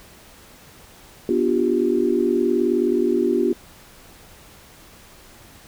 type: chord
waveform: sine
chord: G dominant seventh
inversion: first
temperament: just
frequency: 245 / 294 / 352.8 / 392 Hz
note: B3 / D4 / F4 / G4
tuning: -14 / +2 / +18 / 0 cents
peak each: -23 / -25 / -20 / -22 dBFS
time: 1.29-3.53 s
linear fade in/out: 2 ms
effects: pink hiss -47 dBFS RMS until 5.67 s